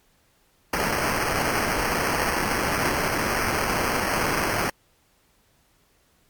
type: noise with sample-and-hold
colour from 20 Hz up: white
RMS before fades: -24 dBFS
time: 0.73-4.7 s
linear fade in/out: 5 ms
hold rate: 3675 Hz
effects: pink hiss -63 dBFS RMS until 6.29 s + MP3 96 kbps